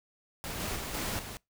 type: noise with level steps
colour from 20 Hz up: pink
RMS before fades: -38 / -35 / -38 / -34 / -42 dBFS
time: 0.44-1.37 s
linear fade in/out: 0 ms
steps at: 0.6 / 0.76 / 0.94 / 1.19 s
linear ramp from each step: 2 ms
effects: noise-tail reverb RT60 0.2 s tail -25 dB re dry